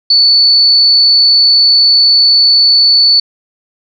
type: tone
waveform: sine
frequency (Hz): 4468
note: C#8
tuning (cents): +13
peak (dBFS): -4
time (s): 0.1-3.2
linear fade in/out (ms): 5
effects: none